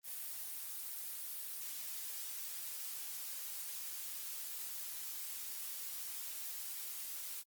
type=noise; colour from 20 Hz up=blue; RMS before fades=-44 dBFS; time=0.03-7.44 s; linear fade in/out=50 ms; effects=Opus 24 kbps